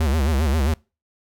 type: tone with vibrato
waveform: square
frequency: 73.42 Hz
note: D2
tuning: in tune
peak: -18 dBFS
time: 0-0.74 s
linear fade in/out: 5 ms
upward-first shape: sine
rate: 7.5 Hz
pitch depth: 180 cents each way
effects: noise-tail reverb RT60 0.3 s tail -25 dB re dry